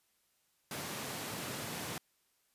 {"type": "high-pass noise", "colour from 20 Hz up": "pink", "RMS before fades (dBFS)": -41, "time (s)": [0.71, 1.98], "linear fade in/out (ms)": 2, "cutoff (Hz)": 110, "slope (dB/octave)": 24, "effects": ["white hiss -75 dBFS RMS until 2.54 s", "resampled to 32000 Hz"]}